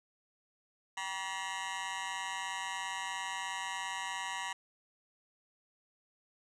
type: tone with amplitude modulation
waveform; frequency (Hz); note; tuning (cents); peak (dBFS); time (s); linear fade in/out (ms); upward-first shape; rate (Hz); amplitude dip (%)
20% pulse; 958; A#5; +47; -27; 0.97-4.53; 5; sine; 183; 100
effects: resampled to 22050 Hz + 9-bit